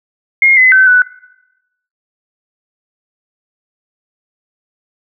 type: tone with pitch steps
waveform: sine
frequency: 2139 / 2029 / 1533 / 1488 Hz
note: C7 / B6 / G6 / F#6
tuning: +38 / +46 / -39 / +9 cents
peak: -4 dBFS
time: 0.42-1.02 s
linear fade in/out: 2 ms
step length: 150 ms
effects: noise-tail reverb RT60 0.9 s tail -21 dB re dry

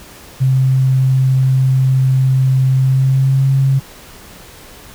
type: tone with pitch glide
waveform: sine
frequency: 131.5 to 135.04 Hz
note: C3 to C#3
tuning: +9 to -45 cents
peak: -9 dBFS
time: 0.4-3.8 s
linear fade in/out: 20 ms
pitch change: +46 cents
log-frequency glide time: 2.77-3.48 s
effects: pink hiss -38 dBFS RMS until 4.94 s

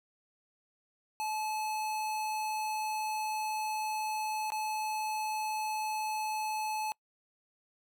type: tone with dropouts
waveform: square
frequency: 862 Hz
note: A5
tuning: 36 cents flat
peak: -33 dBFS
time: 1.2-6.92 s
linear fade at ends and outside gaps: 0 ms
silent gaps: 4.503-4.52 s
effects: noise-tail reverb RT60 0.1 s tail -26 dB re dry

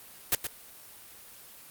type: noise with echo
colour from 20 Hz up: white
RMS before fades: -24 dBFS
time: 0.32-0.35 s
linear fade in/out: 2 ms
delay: 120 ms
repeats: 1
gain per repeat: -8 dB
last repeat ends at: 0.47 s
effects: white hiss -50 dBFS RMS until 1.7 s + Opus 32 kbps

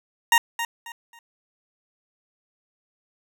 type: tone with echo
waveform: 20% pulse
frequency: 932.3 Hz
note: A#5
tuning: in tune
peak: -9 dBFS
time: 0.32-0.38 s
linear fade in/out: 2 ms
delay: 270 ms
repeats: 3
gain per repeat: -11 dB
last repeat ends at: 1.19 s
effects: none

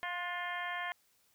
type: harmonic tone with a mistuned harmonic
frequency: 352.2 Hz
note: F4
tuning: 15 cents sharp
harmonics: 2 / 3 / 4 / 5 / 6 / 7 / 8 / 9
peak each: -42 / -42 / -47 / -40 / -43 / -52 / -56 / -49 dBFS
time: 0.03-0.92 s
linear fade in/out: 0 ms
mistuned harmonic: 4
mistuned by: +39 cents
effects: white hiss -71 dBFS RMS until 1.34 s

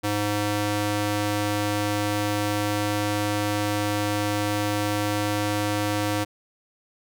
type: tone with high-pass filter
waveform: square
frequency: 103.83 Hz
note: G#2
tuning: in tune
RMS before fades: -25 dBFS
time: 0.03-6.25 s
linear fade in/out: 20 ms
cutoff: 210 Hz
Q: 0.64
effects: none

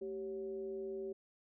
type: tone with frequency modulation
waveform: sine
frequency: 387.4 Hz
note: G4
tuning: 20 cents flat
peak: -39 dBFS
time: 0.01-1.13 s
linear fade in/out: 10 ms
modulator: 166 Hz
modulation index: 0.51
effects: none

